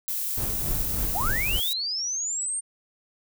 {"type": "noise", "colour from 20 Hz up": "violet", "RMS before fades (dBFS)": -29, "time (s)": [0.08, 1.73], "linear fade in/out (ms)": 0}
{"type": "noise with tremolo", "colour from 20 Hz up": "brown", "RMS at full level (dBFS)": -28, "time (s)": [0.37, 1.6], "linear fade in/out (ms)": 5, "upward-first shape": "triangle", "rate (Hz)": 3.5, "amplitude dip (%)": 55}
{"type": "linear sweep", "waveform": "sine", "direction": "up", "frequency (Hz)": [612, 8870], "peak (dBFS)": -26, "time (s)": [1.14, 2.61], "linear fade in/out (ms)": 20}
{"effects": []}